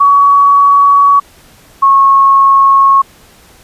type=tone pair in turn; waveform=sine; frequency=1128 / 1094.6 Hz; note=C#6 / C#6; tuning=+30 / -22 cents; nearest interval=minor second; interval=52 cents; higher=first; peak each=-3 dBFS; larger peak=neither; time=0-1.2 / 1.82-3.02 s; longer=neither; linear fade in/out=10 ms; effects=pink hiss -42 dBFS RMS until 3.63 s + resampled to 32000 Hz